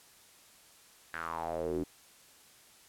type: tone with band-pass filter sweep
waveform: square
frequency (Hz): 41.2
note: E1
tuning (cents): 0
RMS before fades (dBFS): -36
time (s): 1.13-1.84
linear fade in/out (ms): 10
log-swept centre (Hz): 1700 to 300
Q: 5.1
effects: white hiss -59 dBFS RMS until 2.88 s + low-pass 12000 Hz 12 dB/octave